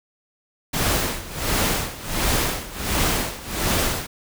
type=noise with tremolo; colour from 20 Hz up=pink; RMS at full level=-20 dBFS; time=0.73-4.07 s; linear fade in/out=10 ms; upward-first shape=sine; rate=1.4 Hz; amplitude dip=85%; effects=none